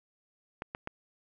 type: clicks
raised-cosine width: 0.5 ms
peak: -21 dBFS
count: 3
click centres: 0.621 / 0.749 / 0.874 s
effects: none